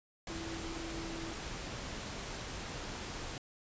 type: tone in noise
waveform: sine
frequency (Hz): 330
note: E4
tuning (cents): +2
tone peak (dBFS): -43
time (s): 0.3-1.33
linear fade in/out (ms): 2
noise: pink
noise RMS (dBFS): -42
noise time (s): 0.27-3.38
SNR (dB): -4
effects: resampled to 16000 Hz